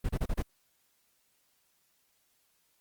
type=noise bursts; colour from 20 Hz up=brown; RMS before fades=-29 dBFS; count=5; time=0.04-0.425 s; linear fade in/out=10 ms; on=53 ms; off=30 ms; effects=white hiss -72 dBFS RMS until 2.8 s + Opus 32 kbps